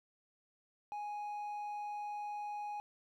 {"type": "tone with hard clipping", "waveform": "sine", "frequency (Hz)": 830.6, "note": "G#5", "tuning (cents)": 0, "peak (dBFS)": -40, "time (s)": [0.92, 2.8], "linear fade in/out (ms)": 0, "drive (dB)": 3, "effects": []}